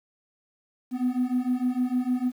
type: beating tone pair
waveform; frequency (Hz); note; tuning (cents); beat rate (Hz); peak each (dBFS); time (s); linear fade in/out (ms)
triangle; 246.9 / 253.5; B3 / B3; 0 / +45; 6.6; -24 / -23; 0.91-2.32; 50
effects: tanh soft clip ceiling -15 dBFS + 9-bit